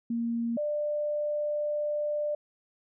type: tone pair in turn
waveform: sine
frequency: 233.1 / 594.2 Hz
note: A#3 / D5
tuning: 0 / +20 cents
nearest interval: octave + major third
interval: 1620 cents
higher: second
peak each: -27 dBFS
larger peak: neither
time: 0.1-0.57 / 0.57-2.35 s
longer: second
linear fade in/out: 5 ms
effects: none